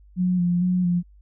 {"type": "tone with vibrato", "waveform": "sine", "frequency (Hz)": 178.4, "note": "F3", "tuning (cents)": 37, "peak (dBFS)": -18, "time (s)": [0.16, 1.03], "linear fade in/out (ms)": 50, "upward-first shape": "square", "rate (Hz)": 2.2, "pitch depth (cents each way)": 29, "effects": ["added 50 Hz sine -48 dBFS peak until 1.21 s"]}